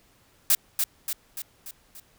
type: noise with echo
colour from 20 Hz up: blue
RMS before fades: -19 dBFS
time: 0.5-0.55 s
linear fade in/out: 2 ms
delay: 290 ms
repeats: 5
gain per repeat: -5 dB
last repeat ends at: 2 s
effects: pink hiss -61 dBFS RMS until 2.18 s